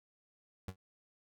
30% pulse tone with exponential decay, 93.5 Hz, F#2, 19 cents sharp, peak -35 dBFS, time 0.68-0.76 s, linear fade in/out 5 ms, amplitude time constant 17 ms, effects none

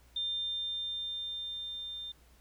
sine tone with level ramp, 3600 Hz, A7, 39 cents sharp, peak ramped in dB -31 to -39 dBFS, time 0.16-2.12 s, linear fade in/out 5 ms, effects added 60 Hz sine -60 dBFS peak until 2.4 s + pink hiss -65 dBFS RMS until 2.4 s

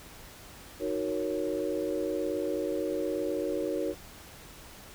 sine chord, D# minor seventh, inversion none, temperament equal, 311.1 / 370 / 466.2 / 554.4 Hz, D#4 / F#4 / A#4 / C#5, 0 / 0 / 0 / 0 cents, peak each -34 dBFS, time 0.79-3.95 s, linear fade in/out 50 ms, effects pink hiss -49 dBFS RMS until 4.94 s

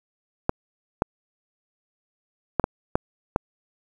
clicks, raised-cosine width 1 ms, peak -5 dBFS, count 6, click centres 0.494 / 1.021 / 2.597 / 2.641 / 2.955 / 3.361 s, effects 7-bit

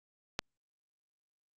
click, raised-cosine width 0.2 ms, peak -13 dBFS, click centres 0.391 s, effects Opus 48 kbps

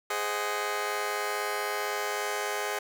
15% pulse chord, Ab dominant seventh, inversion none, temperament just, 415.3 / 519.1 / 623 / 747.5 Hz, Ab4 / C5 / Eb5 / Gb5, 0 / -14 / +2 / +17 cents, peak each -26 / -30 / -30 / -31 dBFS, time 0.1-2.79 s, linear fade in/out 5 ms, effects none

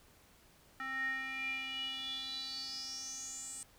square tone with band-pass filter sweep, 265 Hz, C4, 22 cents sharp, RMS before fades -41 dBFS, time 0.8-3.63 s, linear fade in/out 0 ms, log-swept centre 1600 to 8300 Hz, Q 9.7, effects pink hiss -64 dBFS RMS until 3.78 s

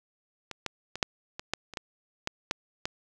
clicks, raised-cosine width 0.2 ms, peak -20 / -14 / -19 / -6 / -19 / -10 / -25 / -16 / -12 / -10 / -13 dBFS, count 11, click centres 0.513 / 0.663 / 0.956 / 1.028 / 1.395 / 1.536 / 1.737 / 1.772 / 2.274 / 2.511 / 2.855 s, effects none

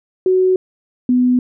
sine tone pair in turn, 371.9 / 249.4 Hz, F#4 / B3, +9 / +17 cents, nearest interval perfect fifth, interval 692 cents, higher first, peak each -10 dBFS, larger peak neither, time 0.26-0.56 / 1.09-1.39 s, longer neither, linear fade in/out 2 ms, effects none

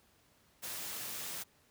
white noise with amplitude modulation, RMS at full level -40 dBFS, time 0.62-1.44 s, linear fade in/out 20 ms, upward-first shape sine, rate 249 Hz, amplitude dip 35%, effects pink hiss -68 dBFS RMS until 1.7 s + high-pass 60 Hz 12 dB/octave

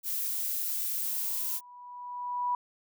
violet noise, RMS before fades -32 dBFS, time 0.03-1.61 s, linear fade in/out 50 ms
sine tone with exponential growth, 980 Hz, B5, 14 cents flat, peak -25 dBFS, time 1.03-2.55 s, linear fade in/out 2 ms, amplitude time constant 330 ms
effects none

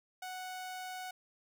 sawtooth tone, 740 Hz, F#5, in tune, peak -37 dBFS, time 0.22-1.11 s, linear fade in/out 5 ms, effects none

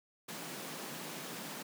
pink high-pass noise, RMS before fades -44 dBFS, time 0.28-1.63 s, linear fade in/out 10 ms, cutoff 150 Hz, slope 48 dB/octave, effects none

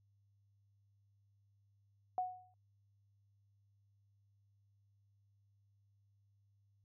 sine tone with exponential decay, 735 Hz, F#5, 12 cents flat, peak -31 dBFS, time 2.18-2.54 s, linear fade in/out 1 ms, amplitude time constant 77 ms, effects added 100 Hz sine -70 dBFS peak until 6.84 s

